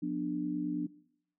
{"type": "chord", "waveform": "sine", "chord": "B diminished", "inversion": "second", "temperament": "just", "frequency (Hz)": [177.8, 246.9, 296.3], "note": ["F3", "B3", "D4"], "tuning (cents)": [31, 0, 15], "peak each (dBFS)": [-38, -38, -33], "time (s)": [0.02, 0.87], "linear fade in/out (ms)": 10, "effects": ["noise-tail reverb RT60 0.7 s tail -20 dB re dry"]}